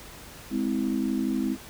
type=chord; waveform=sine; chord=Ab augmented; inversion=none; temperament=just; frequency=207.7 / 259.6 / 324.5 Hz; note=Ab3 / C4 / E4; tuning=0 / -13 / -27 cents; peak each=-29 / -27 / -30 dBFS; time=0.5-1.57 s; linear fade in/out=50 ms; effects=pink hiss -45 dBFS RMS until 1.69 s